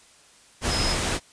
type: tone in noise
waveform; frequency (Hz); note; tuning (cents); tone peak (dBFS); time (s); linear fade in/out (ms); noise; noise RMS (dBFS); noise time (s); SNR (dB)
sine; 5100; D#8; +42; -27; 0.68-0.97; 50; pink; -25; 0.61-1.2; -5
effects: white hiss -54 dBFS RMS until 1.32 s + resampled to 22050 Hz